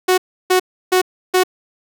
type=tone bursts; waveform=sawtooth; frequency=368.7 Hz; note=F#4; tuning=6 cents flat; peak=-7 dBFS; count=4; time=0.08-1.436 s; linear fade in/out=10 ms; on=99 ms; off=320 ms; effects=none